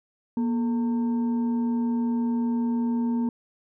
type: tone with frequency modulation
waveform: sine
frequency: 237.3 Hz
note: A#3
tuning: 31 cents sharp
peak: -22 dBFS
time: 0.37-3.29 s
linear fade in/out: 2 ms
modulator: 674 Hz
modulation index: 0.29
effects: none